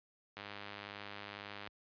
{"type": "click train", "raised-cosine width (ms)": 0.3, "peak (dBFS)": -29, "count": 134, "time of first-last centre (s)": [0.37, 1.674], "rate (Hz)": 102, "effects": ["high-pass 60 Hz 12 dB/octave", "resampled to 11025 Hz"]}